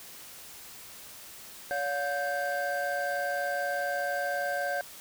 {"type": "tone cluster", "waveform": "triangle", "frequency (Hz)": [569, 713, 1565], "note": ["C#5", "F5", "G6"], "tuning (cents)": [45, 36, -3], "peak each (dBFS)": -31, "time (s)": [1.71, 4.81], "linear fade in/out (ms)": 0, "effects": ["white hiss -47 dBFS RMS until 5 s"]}